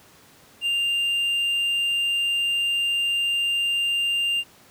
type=tone; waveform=triangle; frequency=2794 Hz; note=F7; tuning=in tune; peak=-19 dBFS; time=0.61-4.44 s; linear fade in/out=50 ms; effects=pink hiss -52 dBFS RMS until 4.7 s + high-pass 100 Hz 12 dB/octave